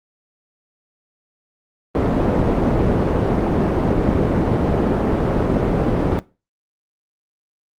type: low-pass noise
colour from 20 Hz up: white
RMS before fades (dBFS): -17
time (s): 1.95-6.19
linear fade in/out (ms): 0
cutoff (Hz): 420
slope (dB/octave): 12
effects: noise-tail reverb RT60 0.3 s tail -20 dB re dry + Opus 32 kbps

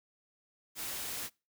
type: noise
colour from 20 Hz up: white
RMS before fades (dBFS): -39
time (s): 0.75-1.3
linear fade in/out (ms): 50
effects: noise-tail reverb RT60 0.3 s tail -25 dB re dry

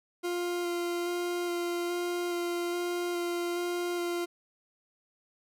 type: tone with vibrato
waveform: 40% pulse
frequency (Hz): 349.2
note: F4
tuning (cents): 0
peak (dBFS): -29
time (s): 0.23-4.26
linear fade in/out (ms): 20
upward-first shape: square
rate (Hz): 1.2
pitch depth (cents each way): 9
effects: none

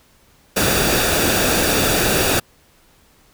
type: noise with comb filter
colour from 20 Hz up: pink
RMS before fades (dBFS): -17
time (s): 0.56-2.4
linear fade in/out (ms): 10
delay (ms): 0.96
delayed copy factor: -0.5
effects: pink hiss -54 dBFS RMS until 3.33 s

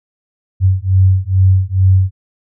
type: beating tone pair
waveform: sine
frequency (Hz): 93.3 / 95.6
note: F#2 / G2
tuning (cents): +15 / -43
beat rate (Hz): 2.3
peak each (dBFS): -11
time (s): 0.6-2.11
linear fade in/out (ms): 50
effects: none

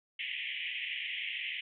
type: band-pass noise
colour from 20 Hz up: white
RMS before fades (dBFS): -38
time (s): 0.19-1.61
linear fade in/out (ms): 5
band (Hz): 1900 to 3200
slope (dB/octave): 96
effects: none

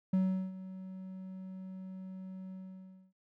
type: tone with ADSR envelope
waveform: triangle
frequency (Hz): 187.9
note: F#3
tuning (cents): +27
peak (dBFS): -23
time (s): 0.13-3.13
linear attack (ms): 6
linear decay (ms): 380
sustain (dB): -17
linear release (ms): 610
effects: none

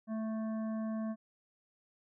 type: harmonic tone with a mistuned harmonic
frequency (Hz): 220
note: A3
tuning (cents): 0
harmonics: 1 / 3 / 5 / 7 / 8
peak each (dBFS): -34 / -44 / -51 / -60 / -62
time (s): 0.07-1.16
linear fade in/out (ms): 50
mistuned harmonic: 7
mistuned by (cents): +19
effects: none

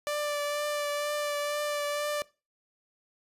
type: tone with vibrato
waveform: sawtooth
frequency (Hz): 587.3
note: D5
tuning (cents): 0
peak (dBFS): -25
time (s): 0.07-2.22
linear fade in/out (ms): 0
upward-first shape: triangle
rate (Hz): 2.1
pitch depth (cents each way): 19
effects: noise-tail reverb RT60 0.3 s tail -21 dB re dry + resampled to 32000 Hz

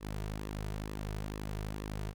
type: tone with flanger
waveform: sawtooth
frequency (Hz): 51.91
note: G#1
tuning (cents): 0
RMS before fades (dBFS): -39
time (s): 0-2.14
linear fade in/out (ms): 50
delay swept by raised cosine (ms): 1.3 to 3.8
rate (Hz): 2.2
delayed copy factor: -0.55
effects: none

